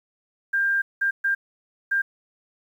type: tone bursts at uneven times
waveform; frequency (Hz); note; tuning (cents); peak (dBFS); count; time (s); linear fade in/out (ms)
sine; 1595; G6; +30; -19; 4; 0.53-0.82 / 1.01-1.11 / 1.24-1.35 / 1.91-2.02; 10
effects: 9-bit